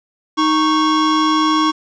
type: tone pair together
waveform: square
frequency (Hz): 311.1 / 1106.8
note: D#4 / C#6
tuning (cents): 0 / -3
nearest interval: octave + minor seventh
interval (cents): 2197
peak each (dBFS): -16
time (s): 0.37-1.72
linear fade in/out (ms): 20
effects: resampled to 16000 Hz + 7-bit